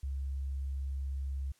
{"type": "tone", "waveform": "sine", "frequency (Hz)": 68.1, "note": "C#2", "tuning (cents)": -30, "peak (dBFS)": -33, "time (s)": [0.03, 1.52], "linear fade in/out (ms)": 5, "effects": ["white hiss -69 dBFS RMS until 1.59 s", "low-pass 11000 Hz 12 dB/octave"]}